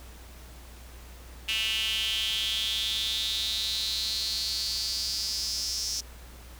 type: tone with high-pass filter sweep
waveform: sawtooth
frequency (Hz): 220.6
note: A3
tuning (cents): +5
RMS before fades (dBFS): -30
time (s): 1.48-6.01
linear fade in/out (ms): 10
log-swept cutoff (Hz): 2800 to 5500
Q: 7.3
effects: added 60 Hz sine -45 dBFS peak until 6.59 s + pink hiss -51 dBFS RMS until 6.59 s